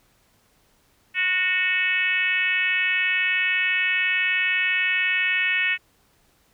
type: tone with frequency modulation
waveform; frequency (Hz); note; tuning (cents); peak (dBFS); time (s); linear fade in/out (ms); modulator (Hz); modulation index
sine; 2217; C#7; 0; -19; 1.14-5.78; 50; 377; 1.5
effects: pink hiss -62 dBFS RMS until 6.53 s